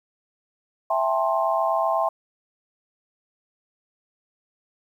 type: chord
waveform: sine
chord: A minor seventh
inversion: second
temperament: just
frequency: 660 / 792 / 880 / 1056 Hz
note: E5 / G5 / A5 / C6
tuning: +2 / +18 / 0 / +16 cents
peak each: -23 / -26 / -28 / -25 dBFS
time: 0.9-2.09 s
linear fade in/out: 5 ms
effects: 9-bit